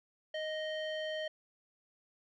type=tone with low-pass filter; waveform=square; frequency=622.3 Hz; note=D#5; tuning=in tune; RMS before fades=-38 dBFS; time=0.34-1.28 s; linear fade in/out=5 ms; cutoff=3000 Hz; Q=2.4; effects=none